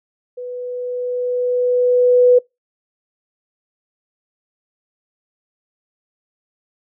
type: tone with level ramp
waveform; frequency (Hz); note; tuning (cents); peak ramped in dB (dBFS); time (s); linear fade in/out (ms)
sine; 494.6; B4; +3; -26 to -6; 0.37-2.39; 10
effects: noise-tail reverb RT60 0.2 s tail -25 dB re dry